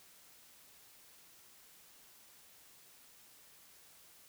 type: silence
effects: white hiss -61 dBFS RMS until 4.28 s